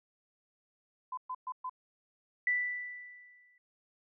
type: tone bursts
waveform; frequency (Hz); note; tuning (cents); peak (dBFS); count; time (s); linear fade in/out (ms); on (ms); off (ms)
sine; 1016; B5; +49; -35; 4; 1.12-1.696; 5; 54; 120
type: tone with exponential decay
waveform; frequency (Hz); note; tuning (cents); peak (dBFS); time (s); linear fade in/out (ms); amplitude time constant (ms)
sine; 1975.5; B6; 0; -25; 2.47-3.58; 2; 240
effects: none